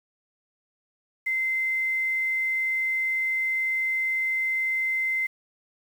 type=tone with quantisation; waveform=sine; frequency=2073 Hz; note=C7; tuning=17 cents flat; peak=-23 dBFS; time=1.26-5.27 s; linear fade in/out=10 ms; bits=8; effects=none